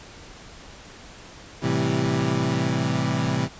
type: chord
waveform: 25% pulse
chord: A minor seventh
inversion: none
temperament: equal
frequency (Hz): 110 / 130.81 / 164.81 / 196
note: A2 / C3 / E3 / G3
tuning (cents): 0 / 0 / 0 / 0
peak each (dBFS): -25 / -21 / -23 / -26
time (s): 1.61-3.49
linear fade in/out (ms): 50
effects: pink hiss -44 dBFS RMS until 3.59 s + resampled to 16000 Hz